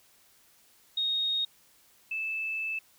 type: tone pair in turn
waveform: sine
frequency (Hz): 3729 / 2628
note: A#7 / E7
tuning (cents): 0 / -6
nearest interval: tritone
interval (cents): 606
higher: first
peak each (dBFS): -26 / -30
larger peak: first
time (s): 0.97-1.45 / 2.11-2.79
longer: second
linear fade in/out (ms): 5
effects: white hiss -62 dBFS RMS until 2.98 s